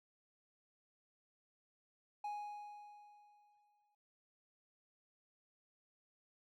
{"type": "tone with exponential decay", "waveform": "triangle", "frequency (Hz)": 830, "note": "G#5", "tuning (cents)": -1, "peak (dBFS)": -37, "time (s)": [2.24, 3.95], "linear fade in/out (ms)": 5, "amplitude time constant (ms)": 370, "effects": []}